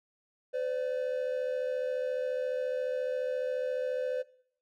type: tone pair together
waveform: triangle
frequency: 508.6 / 583 Hz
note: C5 / D5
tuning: -49 / -13 cents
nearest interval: major second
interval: 236 cents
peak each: -29 / -34 dBFS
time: 0.53-4.23 s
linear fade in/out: 20 ms
effects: noise-tail reverb RT60 0.6 s tail -19 dB re dry